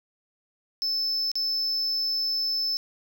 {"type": "tone with dropouts", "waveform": "triangle", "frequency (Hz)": 5260, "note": "E8", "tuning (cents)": -5, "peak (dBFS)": -23, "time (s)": [0.82, 2.77], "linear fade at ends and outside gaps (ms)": 0, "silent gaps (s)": [1.316, 1.355], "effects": []}